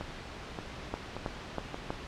two click trains, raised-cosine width 1 ms, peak -22 / -18 dBFS, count 4 / 4, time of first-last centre 0.01-1.744 / 0.94-1.905 s, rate 1.73 / 3.11 Hz, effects pink hiss -43 dBFS RMS until 2.07 s + low-pass 4000 Hz 12 dB/octave

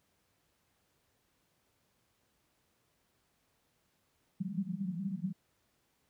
white band-pass noise, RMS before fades -37 dBFS, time 4.4-5.33 s, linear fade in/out 10 ms, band 170 to 200 Hz, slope 96 dB/octave, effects pink hiss -75 dBFS RMS until 6.09 s + high-pass 60 Hz 12 dB/octave

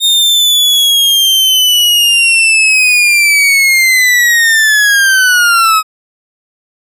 40% pulse linear sweep, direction down, 3686 to 1264 Hz, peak -5 dBFS, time 0-5.83 s, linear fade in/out 50 ms, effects resampled to 32000 Hz

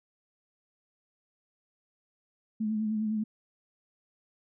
sine tone with vibrato, 216.1 Hz, A3, 31 cents flat, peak -27 dBFS, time 2.6-3.24 s, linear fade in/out 10 ms, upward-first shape sine, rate 9.8 Hz, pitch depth 36 cents each way, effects none

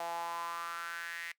sawtooth tone with high-pass filter sweep, 169.3 Hz, E3, 46 cents sharp, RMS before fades -40 dBFS, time 0-1.32 s, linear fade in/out 2 ms, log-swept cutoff 740 to 2000 Hz, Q 5.4, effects noise-tail reverb RT60 0.1 s tail -20 dB re dry

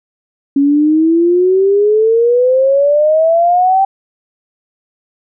sine exponential sweep, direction up, 276.1 to 784 Hz, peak -7 dBFS, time 0.56-3.85 s, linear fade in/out 5 ms, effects none

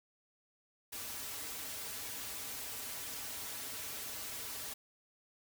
white noise with comb filter, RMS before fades -43 dBFS, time 0.92-4.74 s, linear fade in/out 10 ms, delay 5.6 ms, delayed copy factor -0.95, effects none

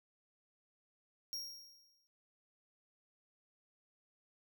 45% pulse tone with exponential decay, 5588 Hz, F8, in tune, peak -38 dBFS, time 1.33-2.07 s, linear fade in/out 0 ms, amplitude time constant 160 ms, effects none

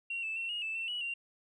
sine tone with pitch steps, 2745 / 2634 / 2713 / 2868 / 2636 / 2694 / 2931 / 2767 Hz, F7 / E7 / E7 / F7 / E7 / E7 / F#7 / F7, -31 / -2 / +49 / +45 / -1 / +37 / -17 / -17 cents, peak -33 dBFS, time 0.1-1.14 s, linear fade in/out 5 ms, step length 130 ms, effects tanh soft clip ceiling -29 dBFS

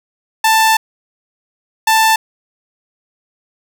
sawtooth tone bursts at uneven times, 885 Hz, A5, 10 cents sharp, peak -5 dBFS, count 2, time 0.44-0.77 / 1.87-2.16 s, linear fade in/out 5 ms, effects none

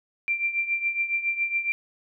sine tone with tremolo, 2362 Hz, D7, 9 cents sharp, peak -20 dBFS, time 0.28-1.72 s, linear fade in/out 0 ms, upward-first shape triangle, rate 7.2 Hz, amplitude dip 80%, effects none

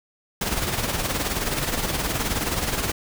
pink noise with tremolo, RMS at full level -23 dBFS, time 0.41-2.92 s, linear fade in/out 5 ms, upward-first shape sine, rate 19 Hz, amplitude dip 55%, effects none

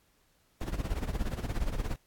brown noise with tremolo, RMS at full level -29 dBFS, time 0.61-1.96 s, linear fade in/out 2 ms, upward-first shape sine, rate 17 Hz, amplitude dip 80%, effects pink hiss -69 dBFS RMS until 2.06 s + AAC 64 kbps

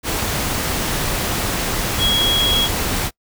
sine tone in noise, 3313 Hz, G#7, 5 cents flat, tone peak -15 dBFS, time 1.98-2.69 s, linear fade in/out 50 ms, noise pink, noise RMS -21 dBFS, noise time 0.03-3.11 s, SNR +3 dB, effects noise-tail reverb RT60 0.1 s tail -25 dB re dry

